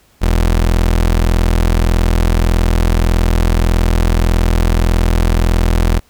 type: tone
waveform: 30% pulse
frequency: 41.68 Hz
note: E1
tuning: 20 cents sharp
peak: -7 dBFS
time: 0.21-6 s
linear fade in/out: 20 ms
effects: pink hiss -52 dBFS RMS until 6.09 s